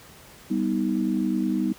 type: chord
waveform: sine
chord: G augmented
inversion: none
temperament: equal with one note detuned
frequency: 196 / 246.9 / 315.1 Hz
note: G3 / B3 / D#4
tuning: 0 / 0 / +22 cents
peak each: -26 dBFS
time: 0.5-1.73 s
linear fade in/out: 10 ms
effects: pink hiss -48 dBFS RMS until 1.78 s + high-pass 60 Hz 12 dB/octave